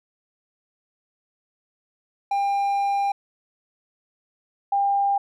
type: tone pair in turn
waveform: triangle / sine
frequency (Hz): 799 / 799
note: G5 / G5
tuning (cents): +33 / +33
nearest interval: unison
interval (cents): 0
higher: neither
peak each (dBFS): -18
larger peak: neither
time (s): 2.31-3.12 / 4.72-5.18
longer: first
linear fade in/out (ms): 5
effects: none